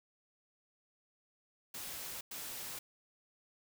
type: noise bursts at uneven times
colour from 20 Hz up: white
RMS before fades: -44 dBFS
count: 2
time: 1.74-2.21 / 2.31-2.79 s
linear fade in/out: 5 ms
effects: none